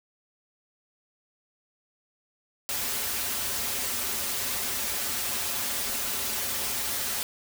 white noise with comb filter, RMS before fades -30 dBFS, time 2.69-7.23 s, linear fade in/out 0 ms, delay 6.3 ms, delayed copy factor -1, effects none

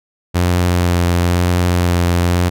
sawtooth tone with vibrato, 88 Hz, F2, 14 cents sharp, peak -8 dBFS, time 0.34-2.5 s, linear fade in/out 20 ms, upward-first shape sine, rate 1 Hz, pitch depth 17 cents each way, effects none

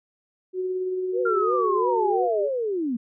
sine tone with tremolo, 370 Hz, F#4, in tune, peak -23 dBFS, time 0.53-2.29 s, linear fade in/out 50 ms, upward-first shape sine, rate 18 Hz, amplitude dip 25%
sine tone with vibrato, 448.9 Hz, A4, 35 cents sharp, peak -23 dBFS, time 1.12-2.5 s, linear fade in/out 50 ms, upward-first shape triangle, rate 2.9 Hz, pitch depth 230 cents each way
sine linear sweep, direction down, 1400 to 221 Hz, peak -23 dBFS, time 1.25-2.97 s, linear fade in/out 10 ms
effects none

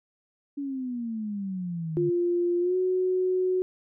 sine exponential sweep, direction down, 287.2 to 146.83 Hz, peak -29 dBFS, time 0.57-2.1 s, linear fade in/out 10 ms
sine tone with pitch glide, 349.3 to 369.2 Hz, F4 to F#4, 0 to -4 cents, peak -22 dBFS, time 1.97-3.62 s, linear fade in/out 0 ms, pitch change +96 cents, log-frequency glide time 2.6-2.76 s
effects none

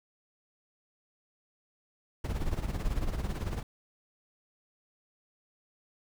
brown noise with tremolo, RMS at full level -29 dBFS, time 2.24-3.63 s, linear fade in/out 5 ms, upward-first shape sine, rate 18 Hz, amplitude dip 70%, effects none

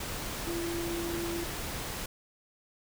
sine tone in noise, 339.8 Hz, F4, 47 cents flat, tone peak -33 dBFS, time 0.47-1.44 s, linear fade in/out 5 ms, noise pink, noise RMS -37 dBFS, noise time 0-2.06 s, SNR +1 dB, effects none

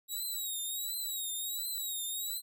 5% pulse tone with vibrato, 3829 Hz, A#7, 46 cents sharp, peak -28 dBFS, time 0.08-2.42 s, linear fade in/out 50 ms, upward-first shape triangle, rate 1.4 Hz, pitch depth 110 cents each way, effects none

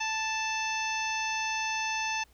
harmonic tone, 880 Hz, A5, in tune, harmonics 1 / 2 / 3 / 4 / 5 / 6 / 7, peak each -33 / -37 / -33 / -42 / -45 / -42 / -39 dBFS, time 0-2.24 s, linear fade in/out 10 ms, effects added 60 Hz sine -60 dBFS peak until 2.33 s + pink hiss -65 dBFS RMS until 2.33 s

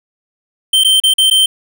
square tone with dropouts, 3117 Hz, G7, 11 cents flat, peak -8 dBFS, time 0.73-1.46 s, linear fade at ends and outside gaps 5 ms, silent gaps 0.837-0.846 / 1.001-1.036 / 1.138-1.182 / 1.301-1.31 s, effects none

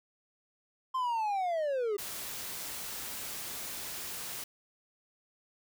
triangle linear sweep, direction down, 1054 to 392.8 Hz, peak -27 dBFS, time 0.94-1.97 s, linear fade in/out 10 ms
white noise, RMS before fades -40 dBFS, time 1.98-4.44 s, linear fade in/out 5 ms
effects none

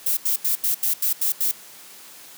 violet noise bursts, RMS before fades -21 dBFS, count 8, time 0.06-1.514 s, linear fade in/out 5 ms, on 110 ms, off 82 ms, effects white hiss -44 dBFS RMS until 2.37 s + high-pass 150 Hz 12 dB/octave

